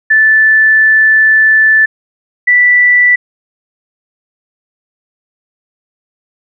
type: tone pair in turn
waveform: sine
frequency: 1754 / 1968.8 Hz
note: A6 / B6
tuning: -6 / -6 cents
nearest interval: major second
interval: 200 cents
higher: second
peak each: -4 dBFS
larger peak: neither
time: 0.1-1.86 / 2.47-3.16 s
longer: first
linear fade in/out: 10 ms
effects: none